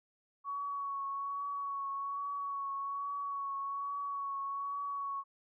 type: tone with vibrato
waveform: sine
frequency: 1118 Hz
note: C#6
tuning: 14 cents sharp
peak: -35 dBFS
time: 0.44-5.24 s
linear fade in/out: 50 ms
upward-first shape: triangle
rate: 1.2 Hz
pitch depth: 25 cents each way
effects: none